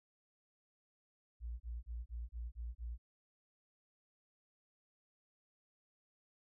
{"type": "tone bursts", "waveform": "sine", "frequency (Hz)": 58.4, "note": "A#1", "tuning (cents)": 4, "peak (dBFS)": -40, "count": 7, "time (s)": [1.4, 2.98], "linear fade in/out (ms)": 50, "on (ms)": 200, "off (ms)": 30, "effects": []}